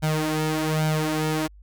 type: tone with flanger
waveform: sawtooth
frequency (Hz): 155.56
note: D#3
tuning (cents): 0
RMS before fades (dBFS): -24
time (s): 0.02-1.48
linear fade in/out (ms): 20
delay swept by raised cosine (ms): 1.3 to 4.2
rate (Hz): 1.2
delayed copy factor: +0.7
effects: added 50 Hz sine -45 dBFS peak until 1.62 s